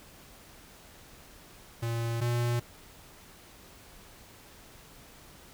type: tone pair in turn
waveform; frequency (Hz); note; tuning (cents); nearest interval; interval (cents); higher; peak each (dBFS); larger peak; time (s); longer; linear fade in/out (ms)
square; 116.1 / 119.64; A#2 / A#2; -7 / +45; minor second; 52; second; -30 / -27; second; 1.82-2.21 / 2.21-2.6; neither; 10
effects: pink hiss -53 dBFS RMS until 5.53 s